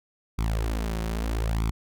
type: tone with flanger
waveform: sawtooth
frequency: 55.2 Hz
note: A1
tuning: 6 cents sharp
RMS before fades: -27 dBFS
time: 0.38-1.71 s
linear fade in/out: 10 ms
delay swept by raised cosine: 0.85 to 5.45 ms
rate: 0.79 Hz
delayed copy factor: +0.85
effects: none